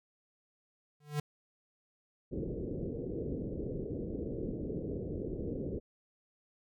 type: tone with exponential growth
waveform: square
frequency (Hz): 148.2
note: D3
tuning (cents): +16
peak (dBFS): -29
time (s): 1-1.2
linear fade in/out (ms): 5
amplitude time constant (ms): 43
type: low-pass noise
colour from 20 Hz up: white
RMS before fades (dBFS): -38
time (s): 2.31-5.8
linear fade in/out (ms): 20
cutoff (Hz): 480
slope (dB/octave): 48
effects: none